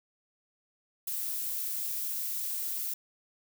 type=noise; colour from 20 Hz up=violet; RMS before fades=-34 dBFS; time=1.07-2.94 s; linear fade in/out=5 ms; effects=none